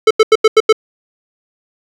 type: tone bursts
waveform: square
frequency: 437.6 Hz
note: A4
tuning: 9 cents flat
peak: -4 dBFS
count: 6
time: 0.07-0.727 s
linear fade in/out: 5 ms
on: 37 ms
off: 87 ms
effects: low-pass 5000 Hz 12 dB/octave + 7-bit